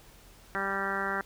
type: harmonic tone with a mistuned harmonic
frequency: 196 Hz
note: G3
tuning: in tune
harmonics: 1 / 2 / 3 / 4 / 5 / 6 / 7 / 8 / 9 / 10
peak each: -40 / -38 / -41 / -38 / -40 / -39 / -35 / -35 / -39 / -40 dBFS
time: 0.55-1.21 s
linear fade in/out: 0 ms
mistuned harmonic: 10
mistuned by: -38 cents
effects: added 42 Hz sine -56 dBFS peak until 1.25 s + pink hiss -56 dBFS RMS until 1.25 s